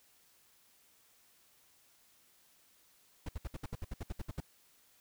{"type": "noise bursts", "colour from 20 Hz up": "brown", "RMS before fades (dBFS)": -38, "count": 13, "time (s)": [3.26, 4.404], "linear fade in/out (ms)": 5, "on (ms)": 28, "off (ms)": 65, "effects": ["white hiss -67 dBFS RMS until 5 s"]}